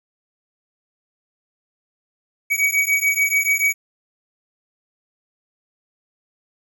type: beating tone pair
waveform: square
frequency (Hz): 2260 / 2266.9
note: C#7 / C#7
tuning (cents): +33 / +38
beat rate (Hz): 6.9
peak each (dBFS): -20 / -20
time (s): 2.5-3.74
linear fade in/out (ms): 20
effects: none

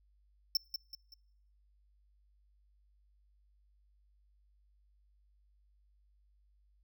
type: tone with echo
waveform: square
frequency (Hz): 5350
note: E8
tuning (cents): +25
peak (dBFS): -27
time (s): 0.55-0.57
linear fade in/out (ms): 2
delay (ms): 190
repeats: 3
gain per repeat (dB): -8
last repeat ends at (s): 1.14
effects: noise-tail reverb RT60 0.9 s tail -26 dB re dry + added 50 Hz sine -66 dBFS peak until 6.83 s

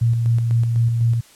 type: tone with tremolo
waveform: sine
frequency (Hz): 116.54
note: A#2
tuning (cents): 0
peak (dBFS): -13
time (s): 0.01-1.21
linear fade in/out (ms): 10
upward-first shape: square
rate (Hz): 4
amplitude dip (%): 35
effects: white hiss -49 dBFS RMS until 1.35 s + low-pass 11000 Hz 12 dB/octave

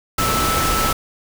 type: tone in noise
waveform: sine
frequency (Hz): 1314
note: E6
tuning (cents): -6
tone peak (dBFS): -20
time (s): 0.18-0.93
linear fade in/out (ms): 5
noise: pink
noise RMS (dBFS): -20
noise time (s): 0.18-0.93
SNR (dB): -3
effects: none

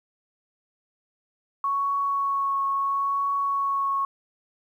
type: tone with vibrato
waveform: sine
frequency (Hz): 1108.7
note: C#6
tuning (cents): 0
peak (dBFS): -22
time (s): 1.64-4.05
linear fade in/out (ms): 2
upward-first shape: triangle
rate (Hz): 0.74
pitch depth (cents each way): 14
effects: 10-bit

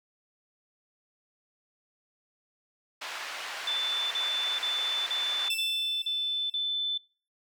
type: band-pass noise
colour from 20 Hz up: white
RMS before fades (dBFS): -38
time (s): 3.01-5.49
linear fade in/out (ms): 10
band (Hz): 750 to 3000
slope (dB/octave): 12
type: tone bursts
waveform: sine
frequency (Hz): 3520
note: A7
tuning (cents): 0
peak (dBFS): -27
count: 7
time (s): 3.67-6.978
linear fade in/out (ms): 5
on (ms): 440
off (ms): 38
type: tone with exponential decay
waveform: sawtooth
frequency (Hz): 2652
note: E7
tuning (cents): +10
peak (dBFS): -26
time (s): 5.5-6.75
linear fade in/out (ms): 2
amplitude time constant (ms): 270
effects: noise-tail reverb RT60 0.4 s tail -26 dB re dry

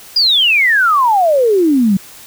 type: exponential sweep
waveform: sine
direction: down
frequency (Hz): 4978 to 185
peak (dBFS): -8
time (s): 0.16-1.97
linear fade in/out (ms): 5
effects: white hiss -37 dBFS RMS until 2.26 s

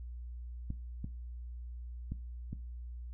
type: clicks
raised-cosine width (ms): 5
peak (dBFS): -26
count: 4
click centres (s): 0.704 / 1.044 / 2.12 / 2.53
effects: noise-tail reverb RT60 0.3 s tail -17 dB re dry + added 60 Hz sine -41 dBFS peak until 3.13 s

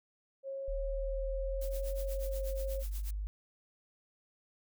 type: tone with vibrato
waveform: sine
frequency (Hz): 541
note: C#5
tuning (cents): -42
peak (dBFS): -37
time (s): 0.43-2.84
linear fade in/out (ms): 50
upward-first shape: sine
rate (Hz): 0.84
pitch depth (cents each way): 12
type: linear sweep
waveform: sine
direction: up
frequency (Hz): 37.86 to 51.1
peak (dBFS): -34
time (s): 0.68-3.27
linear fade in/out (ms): 0
type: noise with tremolo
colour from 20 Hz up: blue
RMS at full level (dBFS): -46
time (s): 1.61-3.11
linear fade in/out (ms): 5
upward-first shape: triangle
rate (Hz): 8.3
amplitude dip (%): 100
effects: none

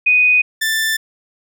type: tone pair in turn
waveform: sine / sawtooth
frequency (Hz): 2489 / 1770.2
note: D#7 / A6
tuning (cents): 0 / +10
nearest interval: tritone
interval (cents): 590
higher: first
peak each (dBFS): -9 / -12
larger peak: first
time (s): 0.06-0.42 / 0.61-0.97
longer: neither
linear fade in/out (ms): 10
effects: none

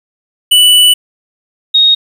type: tone pair in turn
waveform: square / sine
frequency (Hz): 2968 / 3739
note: F#7 / A#7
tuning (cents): +5 / +4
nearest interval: major third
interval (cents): 399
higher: second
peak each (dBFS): -4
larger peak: neither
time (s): 0.51-0.94 / 1.74-1.95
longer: first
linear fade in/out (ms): 10
effects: 7-bit

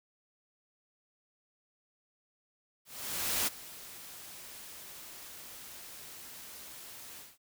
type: noise with ADSR envelope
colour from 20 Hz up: white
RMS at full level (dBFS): -30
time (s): 2.85-7.38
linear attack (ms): 620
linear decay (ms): 20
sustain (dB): -18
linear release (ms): 200
effects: none

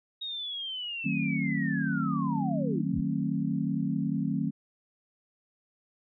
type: linear sweep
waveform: sine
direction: down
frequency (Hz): 3774 to 32.59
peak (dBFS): -33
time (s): 0.21-3.01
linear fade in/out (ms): 10
type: chord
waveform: sine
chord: D# diminished seventh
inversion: none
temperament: just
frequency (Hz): 155.56 / 186.68 / 224 / 268.8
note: D#3 / F#3 / A3 / C4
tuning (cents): 0 / +16 / +31 / +47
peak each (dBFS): -32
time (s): 1.04-4.51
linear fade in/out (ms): 20
effects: none

